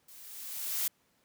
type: noise with level ramp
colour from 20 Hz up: blue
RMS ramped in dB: -53 to -30 dBFS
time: 0.08-0.88 s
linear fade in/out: 5 ms
effects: pink hiss -71 dBFS RMS until 1.24 s + high-pass 100 Hz 12 dB/octave

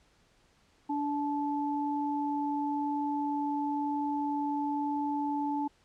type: tone pair together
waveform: sine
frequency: 290 / 869 Hz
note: D4 / A5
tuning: -22 / -22 cents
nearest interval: octave + perfect fifth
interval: 1900 cents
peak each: -31 / -32 dBFS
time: 0.89-5.68 s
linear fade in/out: 10 ms
effects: pink hiss -66 dBFS RMS until 5.84 s + low-pass 7000 Hz 12 dB/octave

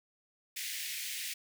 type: high-pass noise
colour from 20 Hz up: pink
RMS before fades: -39 dBFS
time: 0.56-1.34 s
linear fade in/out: 10 ms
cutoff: 1900 Hz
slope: 48 dB/octave
effects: none

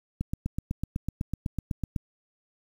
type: click train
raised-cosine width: 5 ms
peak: -16 dBFS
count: 15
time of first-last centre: 0.21-1.962 s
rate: 7.99 Hz
effects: 8-bit

